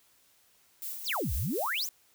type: noise with tremolo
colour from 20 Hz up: violet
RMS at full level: -37 dBFS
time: 0.82-1.89 s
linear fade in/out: 2 ms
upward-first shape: sine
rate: 4.1 Hz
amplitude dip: 45%
type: exponential two-way sweep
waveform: sine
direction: down then up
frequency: 7902 to 50.8 to 7902 Hz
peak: -29 dBFS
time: 1.04-1.88 s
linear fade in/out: 50 ms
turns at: 1.34 s
effects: white hiss -65 dBFS RMS until 2.14 s